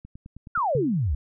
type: click train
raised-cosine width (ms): 5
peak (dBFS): -29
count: 6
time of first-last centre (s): 0.05-0.577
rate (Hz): 9.49
type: exponential sweep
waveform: sine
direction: down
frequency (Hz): 1480 to 62.4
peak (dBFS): -21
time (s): 0.55-1.15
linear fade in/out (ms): 5
type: tone with exponential decay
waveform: sine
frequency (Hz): 140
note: C#3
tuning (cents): +18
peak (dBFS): -21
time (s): 0.75-1.06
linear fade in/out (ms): 2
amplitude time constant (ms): 66
effects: none